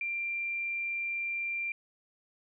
sine tone, 2372 Hz, D7, 17 cents sharp, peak -31 dBFS, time 0.01-1.72 s, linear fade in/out 2 ms, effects none

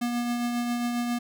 square tone with tremolo, 240 Hz, B3, 49 cents flat, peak -25 dBFS, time 0.01-1.19 s, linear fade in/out 10 ms, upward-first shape triangle, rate 7.4 Hz, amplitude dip 35%, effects none

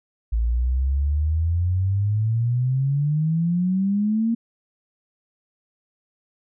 sine exponential sweep, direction up, 55 to 233.1 Hz, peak -18 dBFS, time 0.32-4.35 s, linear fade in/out 10 ms, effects none

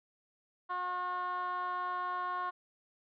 15% pulse tone with band-pass filter, 360.8 Hz, F#4, 44 cents flat, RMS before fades -36 dBFS, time 0.69-2.51 s, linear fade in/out 20 ms, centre 1100 Hz, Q 3.1, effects resampled to 11025 Hz

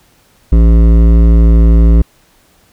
triangle tone with hard clipping, 56.3 Hz, A1, 40 cents sharp, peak -5 dBFS, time 0.52-2.02 s, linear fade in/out 5 ms, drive 17 dB, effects pink hiss -50 dBFS RMS until 2.72 s

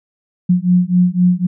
sine beating tone pair, 177.5 / 181.4 Hz, F3 / F#3, +28 / -34 cents, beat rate 3.9 Hz, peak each -13 dBFS, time 0.49-1.47 s, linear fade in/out 10 ms, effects none

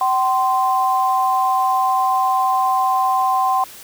sine tone pair together, 764.5 / 1043 Hz, G5 / C6, -44 / -6 cents, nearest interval perfect fourth, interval 538 cents, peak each -17 dBFS, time 0.01-3.64 s, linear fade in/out 2 ms, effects white hiss -39 dBFS RMS until 3.83 s

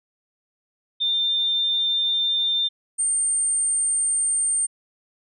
sine tone pair in turn, 3597 / 8750 Hz, A7 / C#9, +37 / -24 cents, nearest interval octave + minor third, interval 1539 cents, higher second, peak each -19 dBFS, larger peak neither, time 1-2.69 / 2.98-4.67 s, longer neither, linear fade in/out 20 ms, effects none

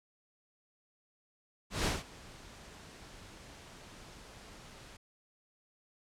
pink noise with ADSR envelope, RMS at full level -30 dBFS, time 1.7-4.97 s, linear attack 150 ms, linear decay 180 ms, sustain -22 dB, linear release 7 ms, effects low-pass 8000 Hz 12 dB/octave

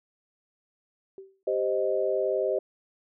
sine tone with exponential decay, 386.3 Hz, G4, 25 cents flat, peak -37 dBFS, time 1.18-1.43 s, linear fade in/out 1 ms, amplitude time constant 54 ms
sine chord, C minor, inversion second, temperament equal, 392 / 523.3 / 622.3 Hz, G4 / C5 / Eb5, 0 / 0 / 0 cents, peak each -28 dBFS, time 1.47-2.59 s, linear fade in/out 5 ms
effects none

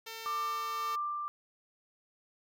5% pulse tone, 450 Hz, A4, 39 cents sharp, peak -30 dBFS, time 0.06-0.96 s, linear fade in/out 10 ms
sine tone with tremolo, 1184 Hz, D6, 14 cents sharp, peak -31 dBFS, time 0.26-1.28 s, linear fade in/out 0 ms, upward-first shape sine, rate 1.8 Hz, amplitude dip 30%
effects none

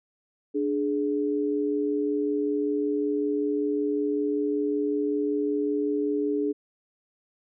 sine tone pair together, 293.7 / 419 Hz, D4 / G#4, 0 / +15 cents, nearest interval tritone, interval 615 cents, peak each -26 dBFS, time 0.54-6.53 s, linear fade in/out 20 ms, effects none

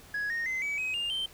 sine tone with pitch steps, 1671 / 1854.1 / 2057 / 2283 / 2533 / 2810 / 3118 Hz, G#6 / A#6 / C7 / D7 / D#7 / F7 / G7, +10 / -10 / -30 / -50 / +30 / +10 / -10 cents, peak -27 dBFS, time 0.14-1.26 s, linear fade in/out 5 ms, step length 160 ms, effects tanh soft clip ceiling -28 dBFS + pink hiss -53 dBFS RMS until 1.33 s

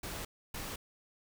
pink noise bursts at uneven times, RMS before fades -41 dBFS, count 2, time 0.03-0.25 / 0.54-0.76 s, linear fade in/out 5 ms, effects none

